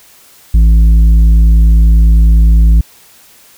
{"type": "tone with tanh clipping", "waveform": "triangle", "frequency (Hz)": 55, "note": "A1", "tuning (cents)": 0, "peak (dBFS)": -4, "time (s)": [0.54, 2.81], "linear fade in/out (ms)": 5, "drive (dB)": 11, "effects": ["white hiss -42 dBFS RMS until 3.57 s"]}